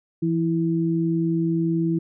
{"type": "tone pair together", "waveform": "sine", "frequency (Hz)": [167.12, 328.6], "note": ["E3", "E4"], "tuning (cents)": [24, -5], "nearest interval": "octave", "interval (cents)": 1171, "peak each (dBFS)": -22, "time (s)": [0.22, 1.99], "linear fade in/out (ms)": 10, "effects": []}